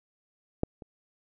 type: clicks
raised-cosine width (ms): 2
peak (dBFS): -12 / -30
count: 2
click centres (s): 0.634 / 0.822
effects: none